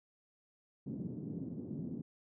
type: band-pass noise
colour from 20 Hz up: white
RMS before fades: -42 dBFS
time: 0.86-2.02 s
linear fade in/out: 10 ms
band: 130 to 280 Hz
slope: 24 dB/octave
effects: none